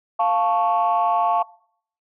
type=chord; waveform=sine; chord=F augmented; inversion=none; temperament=equal; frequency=698.5 / 880 / 1108.7 Hz; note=F5 / A5 / C#6; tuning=0 / 0 / 0 cents; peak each=-19 / -20 / -21 dBFS; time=0.19-1.43 s; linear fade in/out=10 ms; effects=noise-tail reverb RT60 0.6 s tail -22 dB re dry + tanh soft clip ceiling -10 dBFS